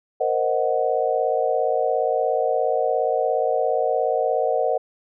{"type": "chord", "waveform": "sine", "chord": "C half-diminished seventh", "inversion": "third", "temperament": "equal", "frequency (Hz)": [466.2, 523.3, 622.3, 740], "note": ["Bb4", "C5", "Eb5", "Gb5"], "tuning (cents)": [0, 0, 0, 0], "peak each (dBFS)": -24, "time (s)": [0.2, 4.78], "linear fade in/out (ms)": 10, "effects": []}